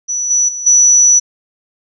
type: tone with level steps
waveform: sine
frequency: 5920 Hz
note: F#8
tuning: in tune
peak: -15 / -9 / -20 / -5 dBFS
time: 0.08-1.2 s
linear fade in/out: 20 ms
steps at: 0.3 / 0.48 / 0.66 s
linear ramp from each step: 10 ms
effects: none